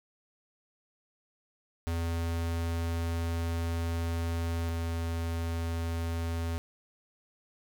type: tone pair in turn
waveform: square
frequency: 83.7 / 83.36 Hz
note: E2 / E2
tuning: +27 / +20 cents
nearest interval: unison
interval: 7 cents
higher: first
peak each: -30 / -31 dBFS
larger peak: first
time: 1.87-4.69 / 4.69-6.58 s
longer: first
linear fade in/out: 0 ms
effects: none